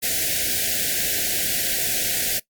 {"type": "band-stop noise", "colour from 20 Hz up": "white", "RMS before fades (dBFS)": -23, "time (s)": [0.02, 2.4], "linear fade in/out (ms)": 20, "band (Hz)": [760, 1500], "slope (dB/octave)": 96, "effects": ["noise-tail reverb RT60 0.1 s tail -18 dB re dry", "Opus 48 kbps"]}